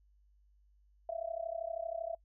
sine tone with amplitude modulation, 665 Hz, E5, 15 cents sharp, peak -32 dBFS, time 1.09-2.15 s, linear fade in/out 2 ms, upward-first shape sine, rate 32.7 Hz, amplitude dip 90%, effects noise-tail reverb RT60 0.1 s tail -25 dB re dry + added 50 Hz sine -64 dBFS peak until 2.24 s

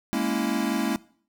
square chord, A# half-diminished seventh, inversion third, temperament equal, 207.7 / 233.1 / 277.2 / 329.6 Hz, G#3 / A#3 / C#4 / E4, 0 / 0 / 0 / 0 cents, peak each -30 / -29 / -30 / -31 dBFS, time 0.13-0.96 s, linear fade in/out 0 ms, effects noise-tail reverb RT60 0.5 s tail -20 dB re dry

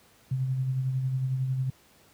sine tone with tremolo, 130.81 Hz, C3, in tune, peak -23 dBFS, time 0.31-1.7 s, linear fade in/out 5 ms, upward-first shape sine, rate 11 Hz, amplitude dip 40%, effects pink hiss -59 dBFS RMS until 2.13 s + high-pass 80 Hz 12 dB/octave

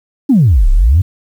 sine exponential two-way sweep, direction down then up, 300 to 30.87 to 100.4 Hz, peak -4 dBFS, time 0.29-1.02 s, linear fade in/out 10 ms, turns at 0.7 s, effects tanh soft clip ceiling -1 dBFS + 7-bit

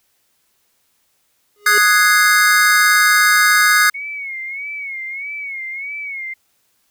square tone with exponential growth, 413.3 Hz, G#4, 8 cents flat, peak -18 dBFS, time 1.56-1.78 s, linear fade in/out 2 ms, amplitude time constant 46 ms
square chord, Ab dominant seventh, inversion second, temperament equal, 1244.5 / 1480 / 1661.2 / 2093 Hz, Eb6 / Gb6 / Ab6 / C7, 0 / 0 / 0 / 0 cents, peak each -17 / -17 / -15 / -18 dBFS, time 1.66-3.9 s, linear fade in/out 5 ms
sine tone with vibrato, 2200 Hz, C#7, 14 cents flat, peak -24 dBFS, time 3.94-6.34 s, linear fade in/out 10 ms, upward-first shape sine, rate 1.6 Hz, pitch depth 90 cents each way
effects white hiss -63 dBFS RMS until 6.9 s

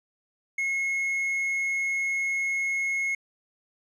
triangle tone, 2170 Hz, C#7, 37 cents flat, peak -23 dBFS, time 0.58-3.15 s, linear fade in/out 5 ms, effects resampled to 24000 Hz + 10-bit

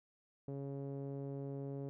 sawtooth tone with low-pass filter, 138.59 Hz, C#3, in tune, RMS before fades -43 dBFS, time 0.48-1.89 s, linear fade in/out 0 ms, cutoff 470 Hz, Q 2, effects none

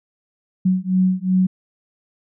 sine beating tone pair, 184.3 / 187 Hz, F#3 / F#3, -7 / +19 cents, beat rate 2.7 Hz, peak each -18 dBFS, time 0.65-1.47 s, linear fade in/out 10 ms, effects none

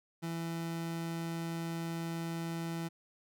30% pulse tone, 166.3 Hz, E3, 16 cents sharp, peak -33 dBFS, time 0.22-2.89 s, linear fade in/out 20 ms, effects none

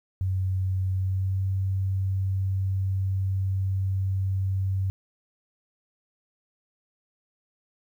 sine tone with pitch glide, 94.1 to 95.8 Hz, F#2 to G2, +30 to -39 cents, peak -23 dBFS, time 0.21-4.9 s, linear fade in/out 0 ms, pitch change +31 cents, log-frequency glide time 0.93-1.42 s, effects 10-bit

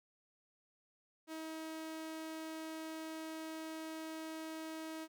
sawtooth tone, 318.6 Hz, D#4, 41 cents sharp, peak -39 dBFS, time 1.27-5.08 s, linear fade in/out 50 ms, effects none

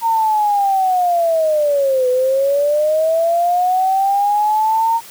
sine linear two-way sweep, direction down then up, 925 to 499.1 to 925 Hz, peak -12 dBFS, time 0.01-5.01 s, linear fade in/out 50 ms, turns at 2.09 s, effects white hiss -38 dBFS RMS until 5.1 s + high-pass 80 Hz 12 dB/octave

